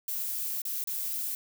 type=noise with dropouts; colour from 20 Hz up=violet; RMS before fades=-33 dBFS; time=0.08-1.35 s; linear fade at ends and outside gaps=1 ms; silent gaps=0.618-0.652 / 0.84-0.873 s; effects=none